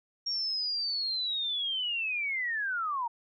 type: linear sweep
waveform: sine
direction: down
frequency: 5590 to 903 Hz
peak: -29 dBFS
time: 0.26-3.08 s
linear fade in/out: 10 ms
effects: none